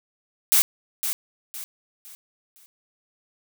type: noise with echo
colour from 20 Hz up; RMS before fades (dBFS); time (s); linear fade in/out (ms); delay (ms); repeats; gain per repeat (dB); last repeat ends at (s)
blue; -17; 0.52-0.62; 0; 510; 4; -9; 2.66
effects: none